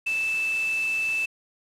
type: tone in noise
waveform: sine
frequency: 2637 Hz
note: E7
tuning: in tune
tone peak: -23 dBFS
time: 0.06-1.26 s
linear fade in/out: 10 ms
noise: white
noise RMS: -39 dBFS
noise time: 0.06-1.26 s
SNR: +13 dB
effects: low-pass 9000 Hz 12 dB/octave